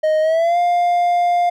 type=tone with pitch glide; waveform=triangle; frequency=622.3 to 702.6 Hz; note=D#5 to F5; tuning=0 to +10 cents; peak=-11 dBFS; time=0.03-1.5 s; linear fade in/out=10 ms; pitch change=+210 cents; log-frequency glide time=0.21-0.58 s; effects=none